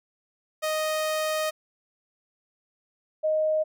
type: tone pair in turn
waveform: sawtooth / sine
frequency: 622.3 / 622.3 Hz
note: D#5 / D#5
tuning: 0 / 0 cents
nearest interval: unison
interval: 0 cents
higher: neither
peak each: -21 dBFS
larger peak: neither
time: 0.62-1.51 / 3.23-3.64 s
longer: first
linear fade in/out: 20 ms
effects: none